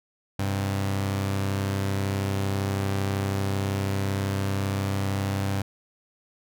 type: tone pair together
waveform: sawtooth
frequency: 98.06 / 130.81 Hz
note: G2 / C3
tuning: +1 / 0 cents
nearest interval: perfect fourth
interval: 499 cents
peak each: -21 / -30 dBFS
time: 0.39-5.62 s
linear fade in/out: 5 ms
effects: none